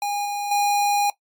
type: tone with level steps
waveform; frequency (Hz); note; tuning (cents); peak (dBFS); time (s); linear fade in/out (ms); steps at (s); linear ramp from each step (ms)
square; 817; G#5; -29; -23 / -25 / -18; 0.02-1.1; 2; 0.25 / 0.51; 5
effects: noise-tail reverb RT60 0.1 s tail -17 dB re dry + MP3 96 kbps